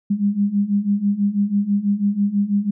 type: beating tone pair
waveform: sine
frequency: 199.1 / 205.2 Hz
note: G3 / G#3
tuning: +27 / -21 cents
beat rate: 6.1 Hz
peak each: -21 / -18 dBFS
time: 0.1-2.71 s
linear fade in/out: 10 ms
effects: none